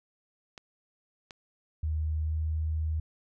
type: clicks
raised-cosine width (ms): 0.2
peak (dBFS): -26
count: 2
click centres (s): 0.578 / 1.308
type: tone with pitch glide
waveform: sine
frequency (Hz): 77.78 to 78.59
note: D#2 to D#2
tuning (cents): 0 to +18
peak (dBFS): -27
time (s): 1.83-3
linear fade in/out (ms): 5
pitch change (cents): +18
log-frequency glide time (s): 2.23-2.34
effects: none